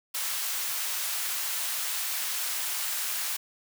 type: high-pass noise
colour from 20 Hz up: white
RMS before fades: -31 dBFS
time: 0.14-3.37 s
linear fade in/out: 10 ms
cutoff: 930 Hz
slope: 12 dB/octave
effects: none